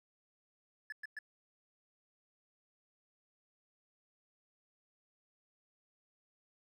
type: tone bursts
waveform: triangle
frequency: 1722 Hz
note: A6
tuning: 38 cents flat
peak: -39 dBFS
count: 3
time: 0.9-1.189 s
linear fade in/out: 2 ms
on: 23 ms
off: 110 ms
effects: none